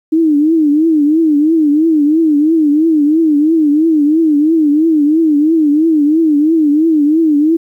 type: tone with vibrato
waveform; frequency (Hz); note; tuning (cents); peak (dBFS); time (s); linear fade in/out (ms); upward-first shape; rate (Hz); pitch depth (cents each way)
sine; 308.4; D#4; -15; -7; 0.12-7.57; 10; triangle; 3; 140
effects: 8-bit